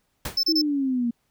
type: noise with exponential decay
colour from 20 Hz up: pink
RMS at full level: -26 dBFS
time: 0.25-0.43 s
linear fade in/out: 5 ms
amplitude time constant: 39 ms
type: tone bursts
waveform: triangle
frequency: 5274 Hz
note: E8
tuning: in tune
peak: -18 dBFS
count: 3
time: 0.37-0.617 s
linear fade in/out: 5 ms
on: 63 ms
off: 29 ms
type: exponential sweep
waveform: sine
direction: down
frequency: 328.8 to 231.8 Hz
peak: -21 dBFS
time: 0.48-1.11 s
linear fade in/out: 10 ms
effects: pink hiss -71 dBFS RMS until 1.3 s